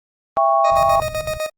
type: chord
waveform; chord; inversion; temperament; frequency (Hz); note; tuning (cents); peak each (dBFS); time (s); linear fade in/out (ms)
sine; C# diminished; first; just; 665.2 / 798.3 / 1108.7; E5 / G5 / C#6; +16 / +31 / 0; -17; 0.37-1; 0
type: tone with tremolo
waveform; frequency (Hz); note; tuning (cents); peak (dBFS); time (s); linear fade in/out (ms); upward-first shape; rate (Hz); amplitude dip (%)
40% pulse; 622.3; D#5; 0; -19; 0.64-1.5; 10; square; 7.9; 70
type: low-pass noise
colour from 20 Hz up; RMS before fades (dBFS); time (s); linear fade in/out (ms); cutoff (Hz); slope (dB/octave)
white; -33; 0.71-1.38; 10; 140; 24
effects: Opus 24 kbps